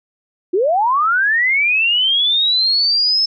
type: linear sweep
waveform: sine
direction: up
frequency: 333.2 to 5274 Hz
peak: -12 dBFS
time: 0.53-3.26 s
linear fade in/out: 10 ms
effects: none